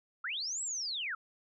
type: linear two-way sweep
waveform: sine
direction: up then down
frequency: 1244.5 to 7902 to 1244.5 Hz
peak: -34 dBFS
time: 0.24-1.15 s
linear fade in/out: 5 ms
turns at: 0.62 s
effects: none